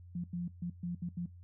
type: tone bursts at uneven times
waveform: sine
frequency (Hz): 174.7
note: F3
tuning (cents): +1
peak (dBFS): -34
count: 6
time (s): 0.15-0.24 / 0.33-0.48 / 0.62-0.7 / 0.83-0.95 / 1.02-1.09 / 1.17-1.26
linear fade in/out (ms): 5
effects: noise-tail reverb RT60 0.2 s tail -22 dB re dry + added 88 Hz sine -50 dBFS peak until 1.43 s